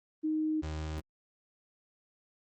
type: tone pair in turn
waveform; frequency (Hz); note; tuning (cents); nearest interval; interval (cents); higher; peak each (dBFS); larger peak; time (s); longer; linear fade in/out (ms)
sine / 35% pulse; 311.1 / 77.78; D#4 / D#2; 0 / 0; 2 octaves; 2400; first; -28 / -32; first; 0.23-0.62 / 0.62-1.01; neither; 20
effects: Opus 24 kbps